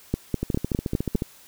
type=two click trains; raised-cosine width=3 ms; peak=-9 / -12 dBFS; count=6 / 12; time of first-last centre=0.14-1.154 / 0.43-1.221 s; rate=4.93 / 13.9 Hz; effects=white hiss -51 dBFS RMS until 1.47 s